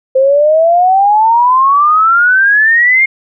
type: exponential sweep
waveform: sine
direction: up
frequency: 519 to 2153 Hz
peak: -5 dBFS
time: 0.15-3.06 s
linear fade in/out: 10 ms
effects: none